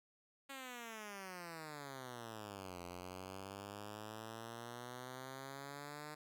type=exponential two-way sweep; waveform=5% pulse; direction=down then up; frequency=277.2 to 87.31 to 152.1 Hz; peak=-36 dBFS; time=0.49-6.15 s; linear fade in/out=10 ms; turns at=2.81 s; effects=none